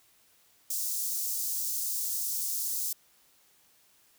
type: high-pass noise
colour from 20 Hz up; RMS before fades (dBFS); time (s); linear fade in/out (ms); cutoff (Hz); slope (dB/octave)
white; -32; 0.7-2.93; 5; 5400; 24
effects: white hiss -64 dBFS RMS until 4.18 s